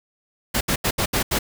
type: noise bursts at uneven times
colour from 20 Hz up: pink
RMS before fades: -21 dBFS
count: 6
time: 0.54-0.61 / 0.68-0.76 / 0.84-0.91 / 0.98-1.06 / 1.13-1.23 / 1.31-1.39 s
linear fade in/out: 10 ms
effects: none